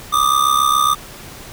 square ring-modulated tone, 1200 Hz, D6, 37 cents sharp, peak -10 dBFS, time 0.12-0.95 s, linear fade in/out 20 ms, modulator 33.6 Hz, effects pink hiss -36 dBFS RMS until 1.52 s

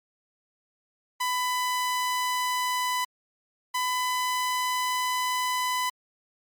sawtooth tone pair in turn, 999 / 1002.8 Hz, B5 / B5, +20 / +26 cents, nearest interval unison, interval 6 cents, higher second, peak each -21 dBFS, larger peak neither, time 1.2-3.05 / 3.74-5.9 s, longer second, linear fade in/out 10 ms, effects MP3 96 kbps

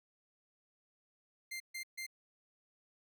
sawtooth tone bursts, 2094 Hz, C7, 1 cent sharp, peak -37 dBFS, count 3, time 1.51-2.066 s, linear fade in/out 10 ms, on 92 ms, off 140 ms, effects none

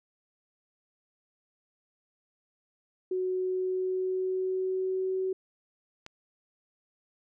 sine tone with pitch glide, 370 to 376.7 Hz, F#4 to F#4, 0 to +31 cents, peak -27 dBFS, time 3.11-5.33 s, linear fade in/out 5 ms, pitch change +31 cents, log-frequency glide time 3.3-5.17 s
click, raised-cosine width 0.2 ms, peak -25 dBFS, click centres 6.064 s
effects none

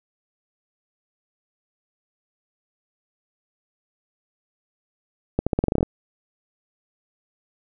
accelerating click train, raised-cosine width 2 ms, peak -6 dBFS, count 11, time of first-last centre 5.39-5.829 s, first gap 76 ms, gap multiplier 0.87, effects none

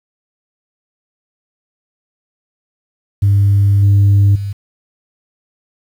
sine tone with level steps, 100 Hz, G2, 35 cents sharp, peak -6 / -4 / -18 dBFS, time 3.22-4.53 s, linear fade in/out 10 ms, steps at 3.82 / 4.35 s, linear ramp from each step 10 ms, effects tanh soft clip ceiling -5 dBFS + 7-bit

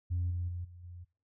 sine tone with level steps, 88 Hz, F2, 14 cents sharp, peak -28 / -31 / -35 / -48 / -44 dBFS, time 0.1-1.05 s, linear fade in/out 20 ms, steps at 0.3 / 0.48 / 0.64 / 0.83 s, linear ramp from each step 10 ms, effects noise-tail reverb RT60 0.4 s tail -22 dB re dry + tanh soft clip ceiling -26 dBFS

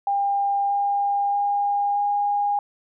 sine tone with pitch steps, 801 / 806.1 / 811.2 / 816.4 Hz, G5 / G5 / G#5 / G#5, +37 / +48 / -41 / -30 cents, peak -19 dBFS, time 0.07-2.59 s, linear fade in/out 2 ms, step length 630 ms, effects none

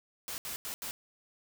white noise bursts at uneven times, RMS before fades -39 dBFS, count 4, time 0.28-0.38 / 0.45-0.56 / 0.65-0.74 / 0.82-0.91 s, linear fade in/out 0 ms, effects none

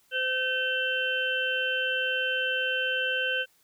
harmonic tone with a mistuned harmonic, 514 Hz, C5, 31 cents flat, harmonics 1 / 3 / 5 / 6, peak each -33 / -28 / -32 / -32 dBFS, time 0.11-3.46 s, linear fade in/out 50 ms, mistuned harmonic 5, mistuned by +86 cents, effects white hiss -65 dBFS RMS until 3.63 s

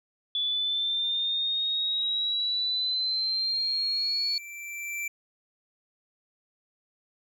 sine exponential sweep, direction up, 3444 to 4419 Hz, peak -25 dBFS, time 0.35-4.38 s, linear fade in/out 2 ms
square tone with exponential growth, 2342 Hz, D7, 5 cents flat, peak -30 dBFS, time 2.73-5.08 s, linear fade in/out 5 ms, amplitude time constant 510 ms
effects none

